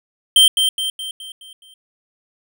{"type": "tone with echo", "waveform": "square", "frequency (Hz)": 3136, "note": "G7", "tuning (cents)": 0, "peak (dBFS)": -8, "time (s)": [0.36, 0.48], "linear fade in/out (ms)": 2, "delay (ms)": 210, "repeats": 6, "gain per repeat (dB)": -6, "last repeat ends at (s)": 1.74, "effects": []}